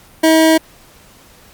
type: tone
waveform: 25% pulse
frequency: 320 Hz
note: D#4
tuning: 49 cents sharp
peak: -4 dBFS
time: 0.23-0.58 s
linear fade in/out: 10 ms
effects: pink hiss -45 dBFS RMS until 1.53 s + Opus 48 kbps